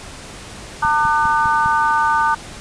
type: harmonic tone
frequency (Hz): 300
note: D4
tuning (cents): +37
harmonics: 3 / 4 / 5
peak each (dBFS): -16 / -18 / -20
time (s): 0.82-2.35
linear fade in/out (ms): 10
type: click train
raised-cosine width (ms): 5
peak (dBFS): -16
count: 5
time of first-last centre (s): 0.85-1.66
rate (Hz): 4.94
effects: pink hiss -35 dBFS RMS until 2.6 s + resampled to 22050 Hz